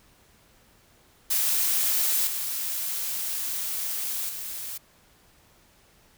blue noise with level steps, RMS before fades -24 / -30 / -35 dBFS, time 1.3-4.78 s, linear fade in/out 10 ms, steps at 2.27 / 4.29 s, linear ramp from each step 2 ms, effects pink hiss -59 dBFS RMS until 6.17 s

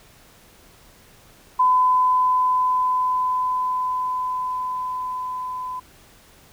sine tone with level ramp, 1010 Hz, B5, 39 cents sharp, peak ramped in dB -13 to -27 dBFS, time 1.59-5.8 s, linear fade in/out 10 ms, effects pink hiss -51 dBFS RMS until 6.52 s

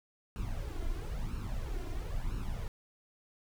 brown noise with flanger, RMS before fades -36 dBFS, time 0.36-2.68 s, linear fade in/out 0 ms, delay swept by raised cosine 0.73 to 2.93 ms, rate 1 Hz, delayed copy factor +0.7, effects none

